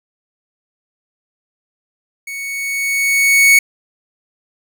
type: tone with level ramp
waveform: 45% pulse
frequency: 2222 Hz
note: C#7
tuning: 4 cents sharp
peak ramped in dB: -25 to -5 dBFS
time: 2.27-3.59 s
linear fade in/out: 5 ms
effects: none